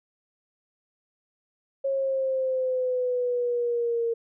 sine exponential sweep, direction down, 546 to 461.3 Hz, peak -23 dBFS, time 1.84-4.14 s, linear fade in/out 10 ms, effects none

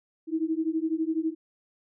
sine beating tone pair, 314.9 / 326.9 Hz, D#4 / E4, +21 / -14 cents, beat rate 12 Hz, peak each -28 / -28 dBFS, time 0.27-1.35 s, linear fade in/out 50 ms, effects none

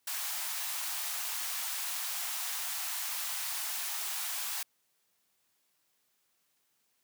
white high-pass noise, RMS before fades -36 dBFS, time 0.07-4.63 s, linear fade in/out 5 ms, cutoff 690 Hz, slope 48 dB/octave, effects white hiss -75 dBFS RMS until 7.03 s + high-pass 100 Hz 12 dB/octave

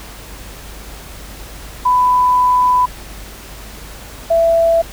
sine tone pair in turn, 997 / 665.3 Hz, B5 / E5, +16 / +16 cents, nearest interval perfect fifth, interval 700 cents, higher first, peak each -9 dBFS, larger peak neither, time 1.85-2.86 / 4.3-4.82 s, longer first, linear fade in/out 10 ms, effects added 50 Hz sine -34 dBFS peak until 4.92 s + pink hiss -35 dBFS RMS until 4.92 s

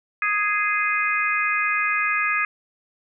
harmonic tone, 415.3 Hz, G#4, in tune, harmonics 3 / 4 / 5 / 6, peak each -25 / -25 / -25 / -25 dBFS, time 0.22-2.45 s, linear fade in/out 2 ms, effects none

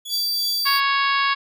sawtooth tone with tremolo, 3388 Hz, G#7, 34 cents sharp, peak -25 dBFS, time 0.05-0.69 s, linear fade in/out 10 ms, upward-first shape triangle, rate 2.9 Hz, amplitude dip 90%
45% pulse tone, 4669 Hz, D8, 11 cents flat, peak -20 dBFS, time 0.09-0.81 s, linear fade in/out 50 ms
harmonic tone, 554.4 Hz, C#5, in tune, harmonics 2 / 3 / 4 / 5 / 6 / 7 / 8 / 9, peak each -20 / -24 / -26 / -28 / -30 / -31 / -32 / -33 dBFS, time 0.65-1.35 s, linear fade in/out 20 ms
effects none

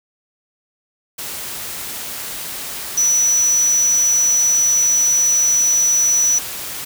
sine tone in noise, 5920 Hz, F#8, in tune, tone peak -12 dBFS, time 2.97-6.39 s, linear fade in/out 10 ms, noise white, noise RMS -28 dBFS, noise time 1.18-6.85 s, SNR +13 dB, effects none

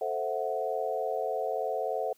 sine chord, F# half-diminished seventh, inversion first, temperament equal, 440 / 523.3 / 659.3 / 740 Hz, A4 / C5 / E5 / F#5, 0 / 0 / 0 / 0 cents, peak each -34 dBFS, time 0.01-2.13 s, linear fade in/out 5 ms, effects white hiss -65 dBFS RMS until 2.17 s

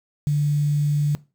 sine tone with quantisation, 146.83 Hz, D3, in tune, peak -17 dBFS, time 0.27-1.15 s, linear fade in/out 0 ms, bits 7, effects noise-tail reverb RT60 0.3 s tail -20 dB re dry

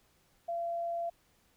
sine tone, 682 Hz, F5, 41 cents flat, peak -32 dBFS, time 0.48-1.1 s, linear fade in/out 10 ms, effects pink hiss -69 dBFS RMS until 1.56 s

